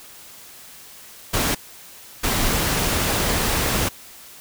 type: noise bursts at uneven times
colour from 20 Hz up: pink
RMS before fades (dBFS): -21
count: 2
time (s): 1.33-1.55 / 2.23-3.89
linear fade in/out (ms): 10
effects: white hiss -43 dBFS RMS until 4.4 s